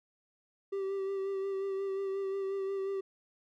triangle tone with vibrato, 389.8 Hz, G4, 10 cents flat, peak -30 dBFS, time 0.72-3.01 s, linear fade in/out 10 ms, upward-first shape sine, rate 5.6 Hz, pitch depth 23 cents each way, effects none

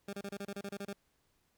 20% pulse tone bursts, 200 Hz, G3, 35 cents sharp, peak -34 dBFS, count 11, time 0.08-0.931 s, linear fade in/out 5 ms, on 51 ms, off 29 ms, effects pink hiss -75 dBFS RMS until 1.57 s

